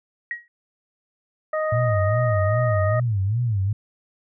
sine tone with exponential decay, 1899 Hz, A#6, 32 cents sharp, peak -22 dBFS, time 0.31-0.48 s, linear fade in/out 1 ms, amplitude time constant 36 ms
harmonic tone, 622.3 Hz, D#5, in tune, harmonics 1 / 2 / 3, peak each -22 / -28 / -32 dBFS, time 1.53-3 s, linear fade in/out 5 ms
sine tone with vibrato, 108.2 Hz, A2, 29 cents flat, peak -19 dBFS, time 1.72-3.73 s, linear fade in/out 5 ms, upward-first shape sine, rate 2.5 Hz, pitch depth 220 cents each way
effects none

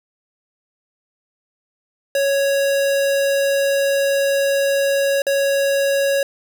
square tone with dropouts, 554.4 Hz, C#5, in tune, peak -16 dBFS, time 2.15-6.23 s, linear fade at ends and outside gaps 2 ms, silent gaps 5.22-5.267 s, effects none

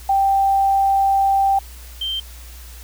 sine tone pair in turn, 784 / 3136 Hz, G5 / G7, 0 / 0 cents, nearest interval 2 octaves, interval 2400 cents, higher second, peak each -13 / -21 dBFS, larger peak first, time 0.09-1.59 / 2.01-2.2 s, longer first, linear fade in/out 5 ms, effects added 60 Hz sine -36 dBFS peak until 2.83 s + white hiss -43 dBFS RMS until 2.83 s

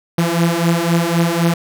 sawtooth beating tone pair, 166.9 / 170.8 Hz, E3 / F3, +22 / -38 cents, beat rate 3.9 Hz, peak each -13 / -12 dBFS, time 0.18-1.54 s, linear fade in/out 5 ms, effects none

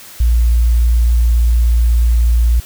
sine tone, 58.27 Hz, A#1, in tune, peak -8 dBFS, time 0.2-2.6 s, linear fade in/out 5 ms, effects white hiss -36 dBFS RMS until 2.65 s

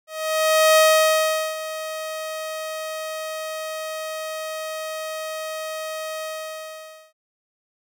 sawtooth tone with ADSR envelope, 630 Hz, D#5, 21 cents sharp, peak -8 dBFS, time 0.07-7.13 s, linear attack 700 ms, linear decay 780 ms, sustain -16 dB, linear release 890 ms, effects none

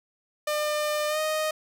sawtooth tone with pitch glide, 601 to 621.1 Hz, D5 to D#5, +40 to -3 cents, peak -21 dBFS, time 0.47-1.51 s, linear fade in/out 5 ms, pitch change +57 cents, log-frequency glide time 1.08-1.19 s, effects none

